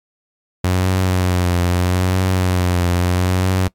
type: tone with vibrato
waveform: sawtooth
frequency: 90.7 Hz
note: F#2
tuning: 34 cents flat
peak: -10 dBFS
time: 0.64-3.68 s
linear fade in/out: 5 ms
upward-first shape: triangle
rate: 0.78 Hz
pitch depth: 59 cents each way
effects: noise-tail reverb RT60 0.1 s tail -21 dB re dry + MP3 96 kbps